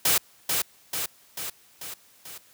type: noise with echo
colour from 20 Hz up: white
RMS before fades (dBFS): -21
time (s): 0.05-0.18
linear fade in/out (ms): 5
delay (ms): 440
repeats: 5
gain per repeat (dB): -4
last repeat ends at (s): 2.38
effects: white hiss -57 dBFS RMS until 2.53 s + high-pass 60 Hz 12 dB/octave